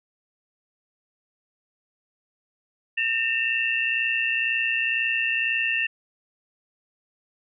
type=tone cluster; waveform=sine; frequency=1815 / 2639 / 2761 Hz; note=A#6 / E7 / F7; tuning=-47 / +1 / -20 cents; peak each=-26 dBFS; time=2.97-5.87 s; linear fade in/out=10 ms; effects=none